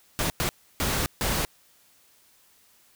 pink noise bursts at uneven times, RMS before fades -26 dBFS, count 4, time 0.19-0.3 / 0.4-0.49 / 0.8-1.06 / 1.21-1.45 s, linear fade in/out 0 ms, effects white hiss -60 dBFS RMS until 2.95 s

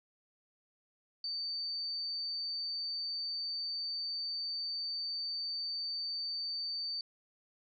sine tone, 4583 Hz, D8, 43 cents flat, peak -35 dBFS, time 1.24-7.01 s, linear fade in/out 2 ms, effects none

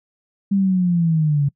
sine linear sweep, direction down, 200.1 to 139.1 Hz, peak -14 dBFS, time 0.51-1.49 s, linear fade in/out 10 ms, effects noise-tail reverb RT60 0.1 s tail -24 dB re dry

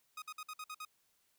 sawtooth tone bursts, 1250 Hz, D#6, 8 cents sharp, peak -39 dBFS, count 7, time 0.17-0.851 s, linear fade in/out 5 ms, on 51 ms, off 54 ms, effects white hiss -75 dBFS RMS until 1.38 s

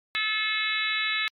harmonic tone, 432.7 Hz, A4, 29 cents flat, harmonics 3 / 4 / 5 / 6 / 7 / 8 / 9, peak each -35 / -31 / -29 / -32 / -40 / -34 / -31 dBFS, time 0.15-1.28 s, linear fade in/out 0 ms, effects MP3 96 kbps

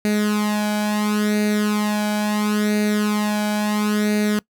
sawtooth tone with flanger, 210 Hz, G#3, 19 cents sharp, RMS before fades -20 dBFS, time 0.05-4.39 s, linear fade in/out 0 ms, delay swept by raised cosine 0.46 to 1.29 ms, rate 0.73 Hz, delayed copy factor +0.75, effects noise-tail reverb RT60 0.1 s tail -23 dB re dry

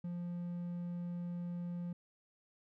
triangle tone, 174.61 Hz, F3, in tune, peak -36 dBFS, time 0.04-1.93 s, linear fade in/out 5 ms, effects none

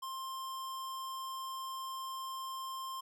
square tone, 1055 Hz, C6, 14 cents sharp, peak -40 dBFS, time 0.02-3.01 s, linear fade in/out 10 ms, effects none

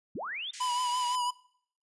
sine linear sweep, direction up, 123.47 to 3700 Hz, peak -34 dBFS, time 0.15-0.51 s, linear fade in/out 5 ms
white band-pass noise, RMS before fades -45 dBFS, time 0.53-1.16 s, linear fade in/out 10 ms, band 1700 to 8400 Hz, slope 48 dB/octave
square tone with vibrato, 987.8 Hz, B5, in tune, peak -29 dBFS, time 0.6-1.31 s, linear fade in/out 10 ms, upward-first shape triangle, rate 5.9 Hz, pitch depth 47 cents each way
effects noise-tail reverb RT60 0.6 s tail -21 dB re dry + resampled to 24000 Hz

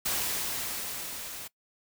white noise with level ramp, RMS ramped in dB -29 to -41 dBFS, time 0.05-1.48 s, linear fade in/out 10 ms, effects noise-tail reverb RT60 0.1 s tail -21 dB re dry

